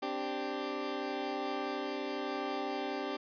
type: chord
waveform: 20% pulse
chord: C suspended second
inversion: none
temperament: equal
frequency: 261.6 / 293.7 / 392 Hz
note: C4 / D4 / G4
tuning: 0 / 0 / 0 cents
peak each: -36 / -34 / -33 dBFS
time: 0.02-3.17 s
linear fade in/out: 10 ms
effects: resampled to 11025 Hz + 11-bit